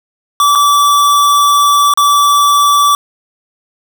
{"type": "tone with dropouts", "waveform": "square", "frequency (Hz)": 1156, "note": "D6", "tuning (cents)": -28, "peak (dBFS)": -7, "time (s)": [0.4, 2.95], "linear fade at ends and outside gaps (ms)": 1, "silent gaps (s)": [[0.552, 0.556], [1.938, 1.974]], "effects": ["8-bit"]}